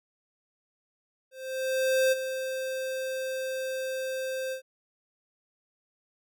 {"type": "tone with ADSR envelope", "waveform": "square", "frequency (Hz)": 523.3, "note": "C5", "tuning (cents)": 0, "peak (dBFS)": -21, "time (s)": [1.31, 4.62], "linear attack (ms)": 810, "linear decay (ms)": 22, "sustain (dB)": -10, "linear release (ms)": 100, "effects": []}